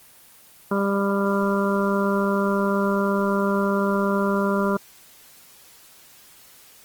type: harmonic tone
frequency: 198.6 Hz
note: G3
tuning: 23 cents sharp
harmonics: 1 / 2 / 3 / 5 / 6 / 7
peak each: -22 / -25 / -27 / -29 / -30 / -30 dBFS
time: 0.71-4.77 s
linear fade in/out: 5 ms
effects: white hiss -50 dBFS RMS until 6.84 s + Opus 24 kbps